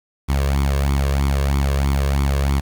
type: tone with flanger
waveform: sawtooth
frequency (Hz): 69.3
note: C#2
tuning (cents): 0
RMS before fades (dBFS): -18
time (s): 0.28-2.61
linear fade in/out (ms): 20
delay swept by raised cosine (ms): 0.87 to 1.86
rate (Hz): 3.1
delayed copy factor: +0.7
effects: 7-bit